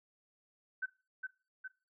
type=tone with echo; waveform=sine; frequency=1525 Hz; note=G6; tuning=48 cents flat; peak=-33 dBFS; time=0.82-0.86 s; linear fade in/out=10 ms; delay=410 ms; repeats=2; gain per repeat=-4 dB; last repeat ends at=1.68 s; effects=noise-tail reverb RT60 0.3 s tail -17 dB re dry